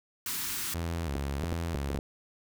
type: band-stop noise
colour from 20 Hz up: white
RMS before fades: -34 dBFS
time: 0.26-0.74 s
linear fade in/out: 2 ms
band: 390 to 900 Hz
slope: 48 dB/octave
type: tone with vibrato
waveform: sawtooth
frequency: 76.5 Hz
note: D#2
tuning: 29 cents flat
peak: -27 dBFS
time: 0.74-1.99 s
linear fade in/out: 10 ms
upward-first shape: square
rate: 1.5 Hz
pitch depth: 160 cents each way
type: clicks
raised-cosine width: 2 ms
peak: -20 dBFS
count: 7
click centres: 1.155 / 1.438 / 1.525 / 1.749 / 1.904 / 1.949 / 1.989 s
effects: none